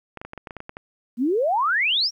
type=clicks; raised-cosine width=0.5 ms; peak=-20 dBFS; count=11; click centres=0.173 / 0.215 / 0.25 / 0.334 / 0.377 / 0.472 / 0.508 / 0.567 / 0.604 / 0.694 / 0.769 s
type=exponential sweep; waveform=sine; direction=up; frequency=222.5 to 5800 Hz; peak=-18 dBFS; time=1.17-2.11 s; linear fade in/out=50 ms
effects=10-bit